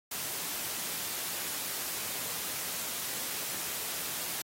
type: noise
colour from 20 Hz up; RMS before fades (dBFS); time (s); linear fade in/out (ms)
white; -36; 0.11-4.42; 5
effects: high-pass 100 Hz 12 dB/octave + AAC 48 kbps